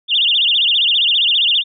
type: tone with vibrato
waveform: sine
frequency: 3185 Hz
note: G7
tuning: 27 cents sharp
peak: -11 dBFS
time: 0.08-1.64 s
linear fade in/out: 50 ms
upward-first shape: sine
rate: 15 Hz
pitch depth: 240 cents each way
effects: none